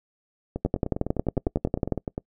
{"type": "two click trains", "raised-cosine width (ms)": 2, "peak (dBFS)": [-9, -15], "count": [15, 17], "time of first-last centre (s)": [[0.65, 1.923], [0.56, 2.179]], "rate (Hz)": [11, 9.88], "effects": ["noise-tail reverb RT60 0.1 s tail -25 dB re dry"]}